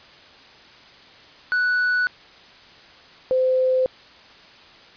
triangle / sine tone pair in turn, 1480 / 515.5 Hz, F#6 / C5, 0 / -26 cents, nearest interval octave + tritone, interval 1826 cents, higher first, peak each -16 dBFS, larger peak neither, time 1.52-2.07 / 3.31-3.86 s, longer neither, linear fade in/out 0 ms, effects white hiss -47 dBFS RMS until 4.96 s + resampled to 11025 Hz

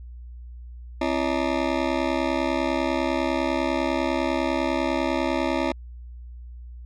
20% pulse ring-modulated tone, 300.3 Hz, D4, 39 cents sharp, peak -14 dBFS, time 1.01-5.72 s, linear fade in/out 5 ms, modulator 35 Hz, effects added 60 Hz sine -37 dBFS peak until 6.85 s + low-pass 4000 Hz 12 dB/octave

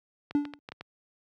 clicks, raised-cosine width 0.3 ms, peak -24 dBFS, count 6, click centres 0.31 / 0.453 / 0.537 / 0.689 / 0.72 / 0.81 s
triangle tone with exponential decay, 290 Hz, D4, 22 cents flat, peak -17 dBFS, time 0.35-0.59 s, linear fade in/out 0 ms, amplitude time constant 52 ms
effects high-pass 80 Hz 12 dB/octave

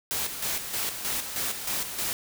white noise with tremolo, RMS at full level -29 dBFS, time 0.11-2.13 s, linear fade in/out 0 ms, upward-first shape square, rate 3.2 Hz, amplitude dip 55%, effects none

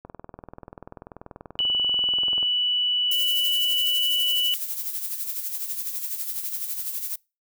click train, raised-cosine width 1 ms, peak -25 dBFS, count 50, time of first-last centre 0.05-2.429 s, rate 20.6 Hz
sine tone, 2960 Hz, F#7, in tune, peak -20 dBFS, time 1.59-4.54 s, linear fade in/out 0 ms
violet noise with tremolo, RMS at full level -28 dBFS, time 3.11-7.16 s, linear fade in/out 5 ms, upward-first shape sine, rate 12 Hz, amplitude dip 55%
effects noise-tail reverb RT60 0.3 s tail -26 dB re dry

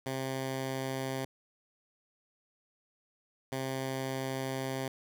10% pulse tone pair in turn, 132.7 / 132.7 Hz, C3 / C3, +25 / +25 cents, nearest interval unison, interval 0 cents, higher neither, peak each -25 dBFS, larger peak neither, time 0.06-1.25 / 3.52-4.88 s, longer second, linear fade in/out 2 ms, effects none

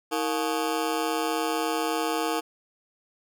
20% pulse ring-modulated tone, 392 Hz, G4, in tune, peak -17 dBFS, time 0.11-2.41 s, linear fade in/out 20 ms, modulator 71.7 Hz, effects none

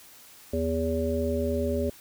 harmonic tone, 81.4 Hz, E2, 21 cents flat, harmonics 1 / 3 / 5 / 7, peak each -30 / -30 / -30 / -30 dBFS, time 0.53-1.9 s, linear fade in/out 5 ms, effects white hiss -51 dBFS RMS until 2 s

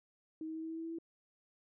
sine tone with pitch steps, 316.6 / 318.6 / 320.6 / 322.7 / 324.7 / 326.8 / 328.9 / 331 Hz, D#4 / D#4 / E4 / E4 / E4 / E4 / E4 / E4, +30 / +41 / -48 / -37 / -26 / -15 / -4 / +7 cents, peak -39 dBFS, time 0.41-0.986 s, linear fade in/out 2 ms, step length 72 ms, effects none

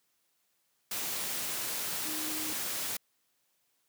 sine tone in noise, 310 Hz, D#4, 6 cents flat, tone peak -41 dBFS, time 2.05-2.53 s, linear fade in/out 5 ms, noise white, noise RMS -35 dBFS, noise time 0.91-2.97 s, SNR -9 dB, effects white hiss -75 dBFS RMS until 3.88 s + high-pass 100 Hz 12 dB/octave

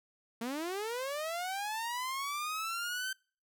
sawtooth linear sweep, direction up, 221.7 to 1553 Hz, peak -31 dBFS, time 0.41-3.13 s, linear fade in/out 5 ms, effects noise-tail reverb RT60 0.4 s tail -26 dB re dry

